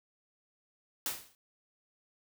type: noise with exponential decay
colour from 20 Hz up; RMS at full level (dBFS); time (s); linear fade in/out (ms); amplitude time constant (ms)
white; -31; 1.06-1.35; 1; 63
effects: none